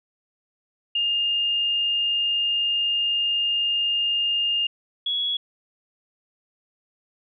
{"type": "tone pair in turn", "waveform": "sine", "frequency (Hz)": [2822, 3356], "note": ["F7", "G#7"], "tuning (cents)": [17, 17], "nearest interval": "minor third", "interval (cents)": 300, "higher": "second", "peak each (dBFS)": [-20, -22], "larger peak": "first", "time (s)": [[0.95, 4.67], [5.06, 5.37]], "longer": "first", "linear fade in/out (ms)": 5, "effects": []}